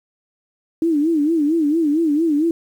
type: tone with vibrato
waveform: sine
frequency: 311.1 Hz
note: D#4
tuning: in tune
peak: -14 dBFS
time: 0.82-2.51 s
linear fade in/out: 2 ms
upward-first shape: sine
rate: 4.4 Hz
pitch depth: 140 cents each way
effects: 8-bit